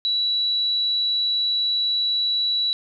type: tone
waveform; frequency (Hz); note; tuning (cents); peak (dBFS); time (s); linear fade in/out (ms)
sine; 3928; B7; -10; -19; 0.05-2.73; 0
effects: 10-bit